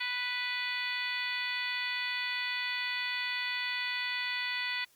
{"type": "harmonic tone", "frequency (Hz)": 493.9, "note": "B4", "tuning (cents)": 0, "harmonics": [2, 3, 4, 5, 6, 7, 8, 9], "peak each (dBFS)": [-44, -42, -35, -38, -44, -40, -50, -42], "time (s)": [0, 4.85], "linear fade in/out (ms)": 10, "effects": ["white hiss -65 dBFS RMS until 4.95 s", "Opus 48 kbps"]}